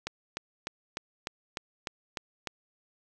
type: click train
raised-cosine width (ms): 0.2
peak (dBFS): -16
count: 9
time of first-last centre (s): 0.07-2.472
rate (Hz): 3.33
effects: none